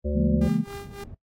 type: harmonic tone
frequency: 73.42 Hz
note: D2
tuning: in tune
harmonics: 1 / 3 / 5 / 7 / 8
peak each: -26 / -31 / -33 / -34 / -35 dBFS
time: 0.04-0.49 s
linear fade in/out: 20 ms
type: chord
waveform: sine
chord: A# half-diminished seventh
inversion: first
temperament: just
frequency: 139.85 / 167.82 / 209.8 / 233.1 Hz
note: C#3 / E3 / G#3 / A#3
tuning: +16 / +31 / +18 / 0 cents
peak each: -30 / -26 / -24 / -25 dBFS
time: 0.13-0.65 s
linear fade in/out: 50 ms
type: tone with tremolo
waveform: sawtooth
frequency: 400.9 Hz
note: G4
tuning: 39 cents sharp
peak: -31 dBFS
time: 0.41-1.04 s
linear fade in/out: 5 ms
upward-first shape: sine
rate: 3.6 Hz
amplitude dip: 85%
type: low-pass noise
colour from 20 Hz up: white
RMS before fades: -42 dBFS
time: 0.66-1.15 s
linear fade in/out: 10 ms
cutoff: 160 Hz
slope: 12 dB/octave
effects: noise-tail reverb RT60 0.1 s tail -20 dB re dry + AAC 64 kbps